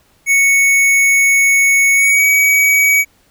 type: tone with pitch glide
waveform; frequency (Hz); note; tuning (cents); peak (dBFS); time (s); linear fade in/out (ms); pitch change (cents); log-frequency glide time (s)
square; 2217 to 2265; C#7 to C#7; 0 to +37; -9; 0.26-3.05; 50; +37; 1.94-2.24
effects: pink hiss -54 dBFS RMS until 3.3 s